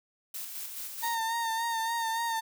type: noise with tremolo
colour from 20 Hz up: blue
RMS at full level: -38 dBFS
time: 0.34-1.15 s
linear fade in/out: 5 ms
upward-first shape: square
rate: 4.7 Hz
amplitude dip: 35%
type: tone with vibrato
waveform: 35% pulse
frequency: 914 Hz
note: A#5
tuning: 34 cents flat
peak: -27 dBFS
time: 1.02-2.41 s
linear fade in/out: 20 ms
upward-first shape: sine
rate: 3.5 Hz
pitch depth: 37 cents each way
effects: none